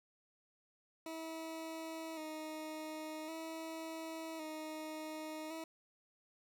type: tone with vibrato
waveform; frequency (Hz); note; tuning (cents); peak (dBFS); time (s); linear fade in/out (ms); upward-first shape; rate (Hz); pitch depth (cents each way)
20% pulse; 317.3; D#4; +34; -38; 1.06-5.64; 2; square; 0.45; 32
effects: none